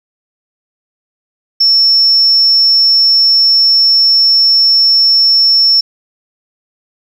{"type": "tone", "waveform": "sine", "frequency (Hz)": 5400, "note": "E8", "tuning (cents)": 41, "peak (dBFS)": -4, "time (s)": [1.6, 5.81], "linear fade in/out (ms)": 10, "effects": ["tanh soft clip ceiling -2 dBFS", "7-bit"]}